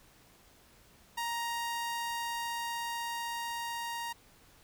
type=tone with level ramp; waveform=sawtooth; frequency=936 Hz; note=A#5; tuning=7 cents sharp; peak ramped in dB=-29 to -32 dBFS; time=1.17-4.13 s; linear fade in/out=10 ms; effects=pink hiss -61 dBFS RMS until 4.63 s